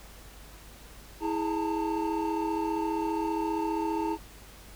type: tone cluster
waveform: triangle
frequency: 325.9 / 417.1 / 874 / 909 Hz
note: E4 / G#4 / A5 / A#5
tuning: -20 / +7 / -12 / -44 cents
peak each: -28 / -33 / -35 / -31 dBFS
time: 1.2-4.18 s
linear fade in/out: 50 ms
effects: added 50 Hz sine -50 dBFS peak until 4.75 s + pink hiss -51 dBFS RMS until 4.75 s